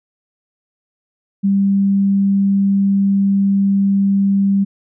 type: tone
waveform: sine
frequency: 197.3 Hz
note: G3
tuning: 11 cents sharp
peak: -11 dBFS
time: 1.43-4.65 s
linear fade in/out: 20 ms
effects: none